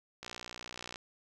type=click train; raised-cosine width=0.2 ms; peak=-25 dBFS; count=45; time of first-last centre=0.23-0.958 s; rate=60.4 Hz; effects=none